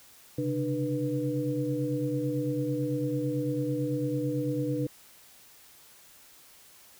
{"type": "tone cluster", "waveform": "sine", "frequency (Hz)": [131.9, 140.9, 299.2, 489.1], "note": ["C3", "C#3", "D4", "B4"], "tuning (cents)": [14, 29, 32, -17], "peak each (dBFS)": [-33, -36, -30, -33], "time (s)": [0.38, 4.87], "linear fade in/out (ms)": 5, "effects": ["white hiss -55 dBFS RMS until 6.99 s"]}